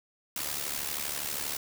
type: noise with amplitude modulation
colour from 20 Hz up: white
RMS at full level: -31 dBFS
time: 0.36-1.57 s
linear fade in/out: 2 ms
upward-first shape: sine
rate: 72.5 Hz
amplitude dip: 70%
effects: none